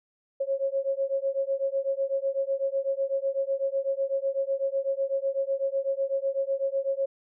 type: beating tone pair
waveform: sine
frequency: 541 / 549 Hz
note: C#5 / C#5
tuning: -42 / -17 cents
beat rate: 8 Hz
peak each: -28 dBFS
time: 0.4-7.06 s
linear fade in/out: 10 ms
effects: none